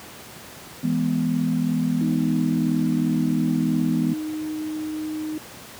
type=chord; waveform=sine; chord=E major; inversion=none; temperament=equal; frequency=164.81 / 207.7 / 246.9 Hz; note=E3 / G#3 / B3; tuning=0 / 0 / 0 cents; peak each=-24 / -26 / -22 dBFS; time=0.83-4.14 s; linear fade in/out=10 ms
type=tone; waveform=sine; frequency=309.7 Hz; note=D#4; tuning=8 cents flat; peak=-26 dBFS; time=2.01-5.38 s; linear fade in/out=2 ms
effects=pink hiss -41 dBFS RMS until 5.79 s + high-pass 100 Hz 12 dB/octave